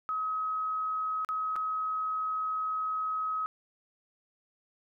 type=tone with dropouts; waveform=sine; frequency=1273 Hz; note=D#6; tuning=39 cents sharp; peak=-29 dBFS; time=0.09-3.46 s; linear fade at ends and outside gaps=0 ms; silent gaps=1.248-1.289 / 1.557-1.563 s; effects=none